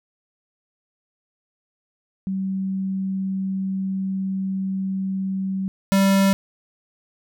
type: tone pair in turn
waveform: sine / square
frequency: 191.5 / 195.07 Hz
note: G3 / G3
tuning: -40 / -8 cents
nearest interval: unison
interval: 32 cents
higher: second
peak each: -22 / -15 dBFS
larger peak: second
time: 2.27-5.68 / 5.92-6.33 s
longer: first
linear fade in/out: 0 ms
effects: none